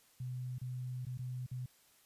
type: tone with dropouts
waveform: sine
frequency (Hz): 126.2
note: B2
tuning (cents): +38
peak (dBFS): -38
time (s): 0.2-1.66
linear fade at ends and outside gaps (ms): 5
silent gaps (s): 0.584-0.614 / 1.052-1.066 / 1.175-1.19 / 1.464-1.513
effects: white hiss -67 dBFS RMS until 2.05 s + resampled to 32000 Hz